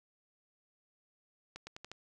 accelerating click train, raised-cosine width 0.2 ms, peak -28 dBFS, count 5, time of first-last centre 1.56-1.916 s, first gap 110 ms, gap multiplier 0.86, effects none

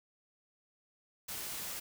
white noise, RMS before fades -41 dBFS, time 1.28-1.8 s, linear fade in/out 10 ms, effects none

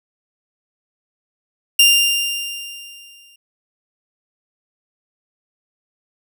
sawtooth tone with exponential decay, 2794 Hz, F7, in tune, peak -4 dBFS, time 1.79-3.36 s, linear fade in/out 5 ms, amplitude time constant 340 ms, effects none

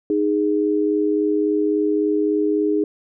sine tone pair together, 309.5 / 413.1 Hz, D#4 / G#4, -9 / -9 cents, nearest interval perfect fourth, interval 500 cents, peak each -19 / -19 dBFS, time 0.1-2.84 s, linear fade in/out 2 ms, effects none

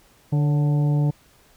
harmonic tone with a mistuned harmonic, 147.2 Hz, D3, 4 cents sharp, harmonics 1 / 2 / 3 / 4 / 5 / 6, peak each -17 / -29 / -36 / -37 / -40 / -41 dBFS, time 0.32-1.11 s, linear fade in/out 10 ms, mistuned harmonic 4, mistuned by -68 cents, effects pink hiss -56 dBFS RMS until 1.56 s

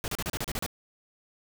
pink noise bursts, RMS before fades -32 dBFS, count 9, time 0.04-0.663 s, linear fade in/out 0 ms, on 39 ms, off 34 ms, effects none

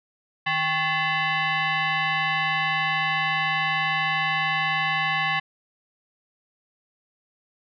sine tone with frequency modulation, 155.56 Hz, D#3, in tune, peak -21 dBFS, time 0.46-5.4 s, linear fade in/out 10 ms, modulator 944 Hz, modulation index 2.8, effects none

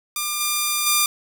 5% pulse tone with level steps, 1197 Hz, D6, 33 cents sharp, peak -11 / -8 / -4 dBFS, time 0.16-1.06 s, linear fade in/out 2 ms, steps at 0.4 / 0.86 s, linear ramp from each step 10 ms, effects 7-bit

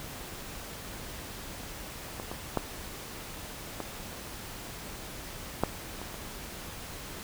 clicks, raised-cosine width 1 ms, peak -23 / -22 / -12 / -19 / -10 / -26 / -27 dBFS, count 7, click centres 2.199 / 2.315 / 2.573 / 3.803 / 5.636 / 6.016 / 6.143 s, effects pink hiss -42 dBFS RMS until 7.23 s

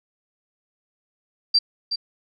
sine tone with echo, 4699 Hz, D8, in tune, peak -13 dBFS, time 1.54-1.59 s, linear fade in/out 10 ms, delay 370 ms, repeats 1, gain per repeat -9 dB, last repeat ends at 1.96 s, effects none

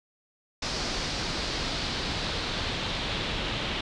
pink noise with low-pass filter sweep, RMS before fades -31 dBFS, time 0.62-3.81 s, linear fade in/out 5 ms, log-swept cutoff 5100 to 3400 Hz, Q 2.5, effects resampled to 22050 Hz

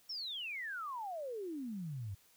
sine exponential sweep, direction down, 5588 to 92.2 Hz, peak -39 dBFS, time 0.09-2.15 s, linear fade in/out 10 ms, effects white hiss -67 dBFS RMS until 2.36 s

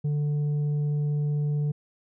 sine tone with tanh clipping, 147.4 Hz, D3, 7 cents sharp, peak -24 dBFS, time 0.04-1.72 s, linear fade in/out 10 ms, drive 4 dB, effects none

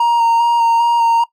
triangle tone with vibrato, 932.3 Hz, A#5, in tune, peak -8 dBFS, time 0-1.24 s, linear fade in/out 5 ms, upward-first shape square, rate 2.5 Hz, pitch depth 15 cents each way, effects noise-tail reverb RT60 0.1 s tail -19 dB re dry

